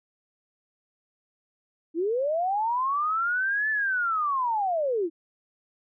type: linear two-way sweep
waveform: sine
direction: up then down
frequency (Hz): 308.1 to 1760 to 308.1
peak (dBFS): -23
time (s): 1.94-5.1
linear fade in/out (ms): 50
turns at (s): 3.7
effects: none